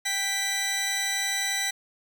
15% pulse tone pair together, 784 / 1975.6 Hz, G5 / B6, 0 / 0 cents, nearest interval octave + major third, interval 1600 cents, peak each -27 / -20 dBFS, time 0.05-1.71 s, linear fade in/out 10 ms, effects none

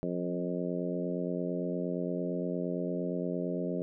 harmonic tone with a mistuned harmonic, 88.7 Hz, F2, 27 cents sharp, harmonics 2 / 3 / 4 / 5 / 6 / 7, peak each -35 / -37 / -38 / -39 / -40 / -40 dBFS, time 0.03-3.82 s, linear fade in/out 0 ms, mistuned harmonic 2, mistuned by -15 cents, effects none

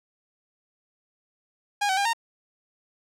sawtooth tone with pitch steps, 817 / 760 / 803 / 921 Hz, G#5 / F#5 / G5 / A#5, -29 / +46 / +41 / -21 cents, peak -18 dBFS, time 1.81-2.134 s, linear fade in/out 10 ms, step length 81 ms, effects low-pass 9000 Hz 12 dB/octave

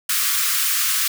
white high-pass noise, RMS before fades -20 dBFS, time 0.09-1.08 s, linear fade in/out 5 ms, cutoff 1100 Hz, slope 96 dB/octave, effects none

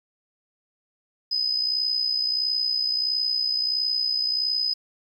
sine tone with amplitude modulation, 5020 Hz, D#8, 15 cents sharp, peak -19 dBFS, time 1.31-4.74 s, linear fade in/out 10 ms, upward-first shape sine, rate 61.5 Hz, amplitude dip 60%, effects 9-bit

